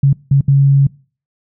sine tone bursts at uneven times, 138.59 Hz, C#3, in tune, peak -6 dBFS, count 3, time 0.03-0.13 / 0.31-0.41 / 0.48-0.87 s, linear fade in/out 5 ms, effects noise-tail reverb RT60 0.4 s tail -23 dB re dry

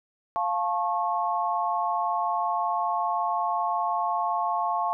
sine chord, F augmented, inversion none, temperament just, 698.5 / 873.1 / 1091.3 Hz, F5 / A5 / C#6, 0 / -14 / -27 cents, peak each -28 dBFS, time 0.36-4.93 s, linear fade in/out 0 ms, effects none

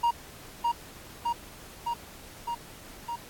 triangle tone with echo, 943 Hz, A#5, 20 cents sharp, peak -19 dBFS, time 0.03-0.11 s, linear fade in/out 10 ms, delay 610 ms, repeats 5, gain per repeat -2 dB, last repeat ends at 3.16 s, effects pink hiss -48 dBFS RMS until 3.29 s + AAC 64 kbps

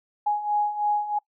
sine beating tone pair, 830.6 / 833.7 Hz, G#5 / G#5, 0 / +6 cents, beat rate 3.1 Hz, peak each -28 / -23 dBFS, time 0.26-1.19 s, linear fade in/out 10 ms, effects noise-tail reverb RT60 0.1 s tail -23 dB re dry

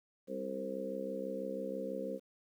harmonic tone with a mistuned harmonic, 66.1 Hz, C2, 18 cents sharp, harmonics 3 / 4 / 5 / 6 / 7 / 8, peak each -44 / -45 / -48 / -49 / -43 / -40 dBFS, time 0.27-2.2 s, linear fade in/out 50 ms, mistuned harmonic 6, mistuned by +18 cents, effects 11-bit

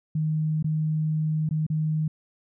sine tone with dropouts, 155.56 Hz, D#3, in tune, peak -22 dBFS, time 0.15-2.08 s, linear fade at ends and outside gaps 5 ms, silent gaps 0.627-0.643 / 1.491-1.509 / 1.666-1.7 s, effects none

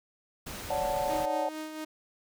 pink noise, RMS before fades -40 dBFS, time 0.46-1.26 s, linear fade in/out 10 ms
sine chord, D major seventh, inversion third, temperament equal, 554.4 / 587.3 / 740 / 880 Hz, C#5 / D5 / F#5 / A5, 0 / 0 / 0 / 0 cents, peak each -33 dBFS, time 0.7-1.49 s, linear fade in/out 5 ms
sawtooth tone with tremolo, 311.1 Hz, D#4, in tune, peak -31 dBFS, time 1.09-1.85 s, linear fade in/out 10 ms, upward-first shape sine, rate 4.4 Hz, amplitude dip 45%
effects none

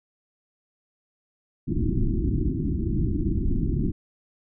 pink low-pass noise, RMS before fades -24 dBFS, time 1.67-3.92 s, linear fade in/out 20 ms, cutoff 360 Hz, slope 96 dB/octave, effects none

